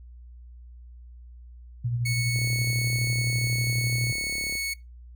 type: tone with tremolo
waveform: sine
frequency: 120 Hz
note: B2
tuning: 49 cents flat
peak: -23 dBFS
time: 1.84-4.12 s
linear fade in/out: 10 ms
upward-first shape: sine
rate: 12 Hz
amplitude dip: 45%
type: tone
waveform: sawtooth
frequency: 2209 Hz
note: C#7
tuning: 7 cents flat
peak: -24 dBFS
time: 2.05-4.74 s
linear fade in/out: 10 ms
type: click train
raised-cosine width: 2 ms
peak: -28 dBFS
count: 78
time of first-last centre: 2.36-4.554 s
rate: 35.1 Hz
effects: noise-tail reverb RT60 0.2 s tail -20 dB re dry + added 60 Hz sine -43 dBFS peak until 5.15 s